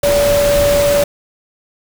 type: tone in noise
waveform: sine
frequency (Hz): 575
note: D5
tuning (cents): -37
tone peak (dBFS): -10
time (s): 0.03-1.04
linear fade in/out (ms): 5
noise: pink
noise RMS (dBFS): -19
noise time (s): 0.03-1.04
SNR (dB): +6
effects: none